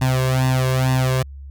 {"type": "tone with flanger", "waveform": "sawtooth", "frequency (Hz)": 129.7, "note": "C3", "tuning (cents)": -15, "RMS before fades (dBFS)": -18, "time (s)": [0.01, 1.23], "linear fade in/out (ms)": 10, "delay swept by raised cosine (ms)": [1.1, 1.86], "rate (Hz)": 2.2, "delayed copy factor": 0.85, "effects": ["added 69 Hz sine -33 dBFS peak until 1.5 s"]}